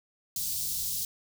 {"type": "band-stop noise", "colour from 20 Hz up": "white", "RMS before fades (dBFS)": -32, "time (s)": [0.36, 1.05], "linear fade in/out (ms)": 2, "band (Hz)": [170, 4100], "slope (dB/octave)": 24, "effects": []}